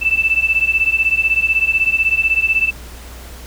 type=beating tone pair; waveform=sine; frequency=2637 / 2653 Hz; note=E7 / E7; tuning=0 / +10 cents; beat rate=16 Hz; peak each=-16 / -15 dBFS; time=0.01-2.71 s; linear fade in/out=20 ms; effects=added 60 Hz sine -33 dBFS peak until 3.46 s + pink hiss -38 dBFS RMS until 3.46 s